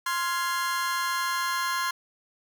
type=chord; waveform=40% pulse; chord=F minor; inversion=second; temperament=just; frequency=1047.7 / 1396.9 / 1676.3 Hz; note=C6 / F6 / Ab6; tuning=+2 / 0 / +16 cents; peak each=-27 / -32 / -32 dBFS; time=0.06-1.91 s; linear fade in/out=5 ms; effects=none